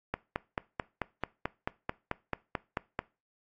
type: click train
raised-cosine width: 0.5 ms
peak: -15 dBFS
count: 14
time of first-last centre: 0.14-2.991 s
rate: 4.56 Hz
effects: noise-tail reverb RT60 0.3 s tail -21 dB re dry + AAC 48 kbps